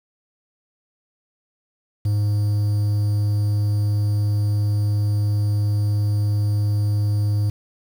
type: tone with quantisation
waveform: triangle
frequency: 103.83 Hz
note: G#2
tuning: in tune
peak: -15 dBFS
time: 2.05-7.5 s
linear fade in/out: 5 ms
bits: 7
effects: none